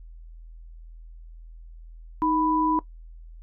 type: tone pair together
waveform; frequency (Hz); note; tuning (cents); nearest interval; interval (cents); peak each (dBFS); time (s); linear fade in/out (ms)
sine; 311.8 / 990; D#4 / B5; +4 / +4; octave + minor sixth; 2000; -23; 2.22-2.79; 0
effects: noise-tail reverb RT60 0.1 s tail -18 dB re dry + added 41 Hz sine -41 dBFS peak until 3.42 s